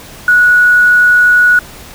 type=tone with quantisation; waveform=sine; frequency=1464 Hz; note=F#6; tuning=19 cents flat; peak=-4 dBFS; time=0.28-1.59 s; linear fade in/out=2 ms; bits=5; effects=pink hiss -33 dBFS RMS until 1.94 s